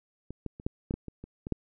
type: clicks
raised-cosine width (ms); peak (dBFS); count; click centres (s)
3; -26 / -21 / -30 / -16 / -18 / -19 / -26 / -29 / -24 / -15; 10; 0.306 / 0.463 / 0.599 / 0.665 / 0.909 / 0.94 / 1.083 / 1.24 / 1.469 / 1.523
effects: none